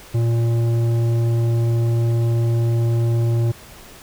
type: tone with tanh clipping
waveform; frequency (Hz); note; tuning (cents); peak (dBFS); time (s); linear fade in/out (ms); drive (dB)
sine; 116.4; A#2; -2; -17; 0.14-3.52; 10; 11
effects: pink hiss -42 dBFS RMS until 4.02 s